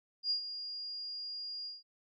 sine tone with ADSR envelope, 4834 Hz, D8, 49 cents sharp, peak -28 dBFS, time 0.23-1.83 s, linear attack 75 ms, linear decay 100 ms, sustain -11 dB, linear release 170 ms, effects none

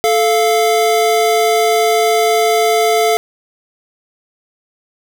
square tone pair together, 437.2 / 694 Hz, A4 / F5, -11 / -11 cents, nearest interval minor sixth, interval 800 cents, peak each -14 dBFS, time 0.04-3.17 s, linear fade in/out 0 ms, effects none

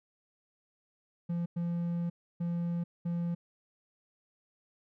triangle tone bursts at uneven times, 171.6 Hz, F3, 30 cents flat, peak -28 dBFS, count 4, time 1.29-1.46 / 1.56-2.1 / 2.4-2.84 / 3.05-3.35 s, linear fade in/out 10 ms, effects none

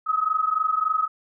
sine tone pair together, 1259 / 1282.5 Hz, D#6 / E6, +20 / -48 cents, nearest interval unison, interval 32 cents, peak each -23 dBFS, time 0.06-1.08 s, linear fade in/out 20 ms, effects none

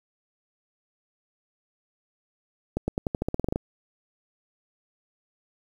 accelerating click train, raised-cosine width 2 ms, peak -12 dBFS, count 13, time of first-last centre 2.77-3.559 s, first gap 110 ms, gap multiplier 0.9, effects 8-bit

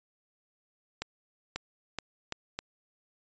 accelerating click train, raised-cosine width 0.2 ms, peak -16 dBFS, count 5, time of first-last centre 1.02-2.59 s, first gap 540 ms, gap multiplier 0.79, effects resampled to 16000 Hz

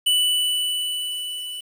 square tone with level ramp, 2973 Hz, F#7, 8 cents sharp, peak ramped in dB -16 to -31 dBFS, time 0.06-1.61 s, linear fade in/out 10 ms, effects 8-bit

